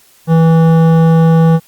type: tone with hard clipping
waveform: sine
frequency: 163.4 Hz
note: E3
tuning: 15 cents flat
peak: -7 dBFS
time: 0.27-1.6 s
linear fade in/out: 50 ms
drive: 13 dB
effects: white hiss -47 dBFS RMS until 1.67 s + Opus 48 kbps